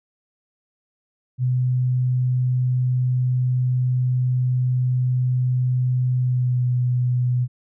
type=tone with pitch glide; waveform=sine; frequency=126.3 to 124.27 Hz; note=B2 to B2; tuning=+39 to +11 cents; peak=-17 dBFS; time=1.38-7.48 s; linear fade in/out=50 ms; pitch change=-28 cents; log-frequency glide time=6.18-6.65 s; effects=none